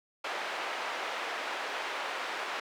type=band-pass noise; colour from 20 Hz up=pink; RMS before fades=-36 dBFS; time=0.24-2.6 s; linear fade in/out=5 ms; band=620 to 2800 Hz; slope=12 dB/octave; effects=high-pass 300 Hz 12 dB/octave